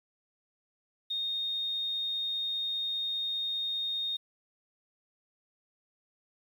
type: tone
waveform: sine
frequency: 3695 Hz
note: A#7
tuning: 16 cents flat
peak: -30 dBFS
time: 1.1-4.17 s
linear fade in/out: 10 ms
effects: 10-bit